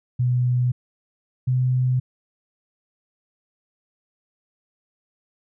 sine tone pair in turn, 124.2 / 127.25 Hz, B2 / C3, +10 / -48 cents, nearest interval unison, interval 42 cents, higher second, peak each -17 / -17 dBFS, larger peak neither, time 0.19-0.72 / 1.47-2 s, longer neither, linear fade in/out 10 ms, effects none

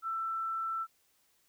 sine tone, 1333 Hz, E6, 19 cents sharp, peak -32 dBFS, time 0.02-0.87 s, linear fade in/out 50 ms, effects white hiss -71 dBFS RMS until 1.48 s

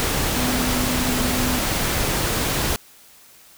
sine tone in noise, 249.9 Hz, B3, 21 cents sharp, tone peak -24 dBFS, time 0.36-1.59 s, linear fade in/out 0 ms, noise pink, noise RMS -22 dBFS, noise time 0-2.76 s, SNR -5 dB, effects white hiss -49 dBFS RMS until 3.57 s

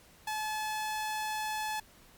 sawtooth tone, 860 Hz, A5, 40 cents flat, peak -29 dBFS, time 0.27-1.8 s, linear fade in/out 5 ms, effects pink hiss -59 dBFS RMS until 2.17 s + Opus 48 kbps

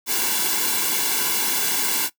white noise with comb filter, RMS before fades -22 dBFS, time 0.06-2.1 s, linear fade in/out 50 ms, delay 1.6 ms, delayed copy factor -0.85, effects noise-tail reverb RT60 0.1 s tail -18 dB re dry + high-pass 200 Hz 12 dB/octave

